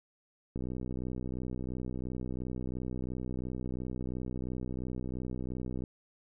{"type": "click train", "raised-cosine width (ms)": 3, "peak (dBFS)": -25, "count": 333, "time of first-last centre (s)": [0.56, 5.838], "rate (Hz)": 62.9, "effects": []}